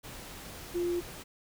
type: tone in noise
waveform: sine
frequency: 349.2 Hz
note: F4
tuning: in tune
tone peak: -28 dBFS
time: 0.74-1.01 s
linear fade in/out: 20 ms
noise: pink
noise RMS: -45 dBFS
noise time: 0.03-1.24 s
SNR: +14 dB
effects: none